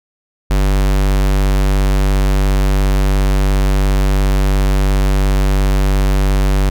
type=tone; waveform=square; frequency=48.56 Hz; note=G1; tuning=16 cents flat; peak=-11 dBFS; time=0.5-6.7 s; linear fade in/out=10 ms; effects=none